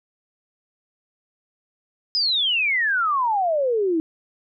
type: exponential sweep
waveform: sine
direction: down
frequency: 5110 to 311.1 Hz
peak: -18 dBFS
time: 2.15-4 s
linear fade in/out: 0 ms
effects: none